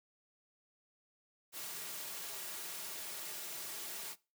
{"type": "noise with comb filter", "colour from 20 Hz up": "white", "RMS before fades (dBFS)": -44, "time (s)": [1.52, 4.16], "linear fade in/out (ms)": 50, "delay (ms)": 3.9, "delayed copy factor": -0.5, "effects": ["noise-tail reverb RT60 0.3 s tail -21 dB re dry", "high-pass 200 Hz 12 dB/octave"]}